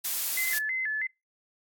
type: noise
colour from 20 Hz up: blue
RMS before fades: -29 dBFS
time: 0.04-0.59 s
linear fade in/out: 10 ms
type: tone with vibrato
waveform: sine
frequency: 1885 Hz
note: A#6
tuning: 19 cents sharp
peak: -27 dBFS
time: 0.37-1.07 s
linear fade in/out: 5 ms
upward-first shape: square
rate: 3.1 Hz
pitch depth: 150 cents each way
effects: noise-tail reverb RT60 0.2 s tail -23 dB re dry + AAC 64 kbps